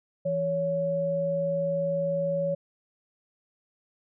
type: tone pair together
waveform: sine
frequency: 166.16 / 560 Hz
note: E3 / C#5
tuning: +14 / +18 cents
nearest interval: octave + major sixth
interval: 2104 cents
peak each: -32 / -25 dBFS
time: 0.25-2.55 s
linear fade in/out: 10 ms
effects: none